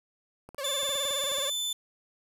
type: clicks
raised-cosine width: 1 ms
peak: -32 dBFS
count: 10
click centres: 0.49 / 0.546 / 0.832 / 0.892 / 0.955 / 1.053 / 1.108 / 1.24 / 1.317 / 1.384 s
type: tone with vibrato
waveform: sawtooth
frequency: 554.4 Hz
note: C#5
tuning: in tune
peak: -29 dBFS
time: 0.58-1.5 s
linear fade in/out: 5 ms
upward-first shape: sine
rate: 19 Hz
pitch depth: 83 cents each way
type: tone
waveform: sawtooth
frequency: 3520 Hz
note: A7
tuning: in tune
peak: -26 dBFS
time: 0.64-1.73 s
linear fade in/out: 5 ms
effects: resampled to 32000 Hz + 8-bit